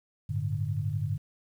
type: chord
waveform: sine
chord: G suspended second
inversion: none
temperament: equal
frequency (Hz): 98 / 110 / 146.83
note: G2 / A2 / D3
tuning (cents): 0 / 0 / 0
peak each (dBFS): -32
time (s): 0.29-1.18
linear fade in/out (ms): 10
effects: 10-bit